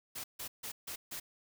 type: noise bursts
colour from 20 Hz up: white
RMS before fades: -42 dBFS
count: 5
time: 0.15-1.2 s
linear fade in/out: 10 ms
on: 90 ms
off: 150 ms
effects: none